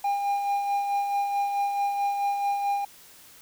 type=tone with tremolo; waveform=triangle; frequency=805 Hz; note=G5; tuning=46 cents sharp; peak=-20 dBFS; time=0.04-2.85 s; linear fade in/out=5 ms; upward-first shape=sine; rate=4.6 Hz; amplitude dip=40%; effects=white hiss -51 dBFS RMS until 3.41 s